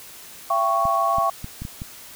sine chord, C# diminished, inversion first, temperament equal with one note detuned, 675.8 / 784 / 1108.7 Hz, E5 / G5 / C#6, +43 / 0 / 0 cents, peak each -23 / -25 / -20 dBFS, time 0.5-1.3 s, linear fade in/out 5 ms
clicks, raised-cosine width 5 ms, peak -19 dBFS, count 6, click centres 0.854 / 1.184 / 1.444 / 1.62 / 1.651 / 1.819 s
effects white hiss -42 dBFS RMS until 2.15 s

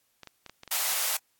clicks, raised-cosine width 0.2 ms, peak -26 dBFS, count 7, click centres 0.233 / 0.273 / 0.463 / 0.496 / 0.634 / 0.677 / 0.922 s
white high-pass noise, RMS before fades -28 dBFS, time 0.71-1.17 s, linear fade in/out 5 ms, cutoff 600 Hz, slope 24 dB/octave
effects white hiss -71 dBFS RMS until 1.39 s + AAC 64 kbps

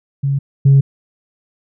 sine tone pair in turn, 138.59 / 137.55 Hz, C#3 / C#3, 0 / -13 cents, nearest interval unison, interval 13 cents, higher first, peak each -13 / -4 dBFS, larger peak second, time 0.23-0.39 / 0.65-0.81 s, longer neither, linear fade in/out 10 ms, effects tanh soft clip ceiling -3 dBFS

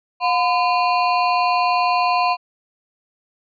square ring-modulated tone, 865 Hz, A5, 30 cents flat, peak -13 dBFS, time 0.2-2.37 s, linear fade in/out 50 ms, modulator 148 Hz, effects resampled to 11025 Hz

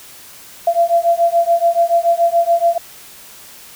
sine beating tone pair, 678 / 685 Hz, E5 / F5, +49 / -34 cents, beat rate 7 Hz, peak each -14 dBFS, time 0.67-2.78 s, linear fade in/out 5 ms, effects white hiss -39 dBFS RMS until 3.75 s

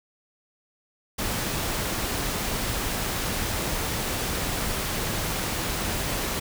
pink noise, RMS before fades -28 dBFS, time 1.18-6.4 s, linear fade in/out 10 ms, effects none

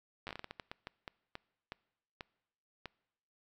slowing click train, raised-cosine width 0.3 ms, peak -26 dBFS, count 17, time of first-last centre 0.27-2.857 s, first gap 9 ms, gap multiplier 1.33, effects noise-tail reverb RT60 0.9 s tail -24 dB re dry

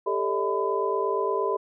sine tone cluster, 396.5 / 445.1 / 579 / 639 / 1006 Hz, G4 / A4 / D5 / D#5 / B5, +20 / +20 / -25 / +46 / +32 cents, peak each -27 / -29 / -34 / -33 / -28 dBFS, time 0.06-1.57 s, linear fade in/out 10 ms, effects none

